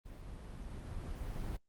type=noise with level ramp; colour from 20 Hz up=brown; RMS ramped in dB=-49 to -39 dBFS; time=0.05-1.57 s; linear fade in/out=10 ms; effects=noise-tail reverb RT60 0.1 s tail -22 dB re dry + Opus 32 kbps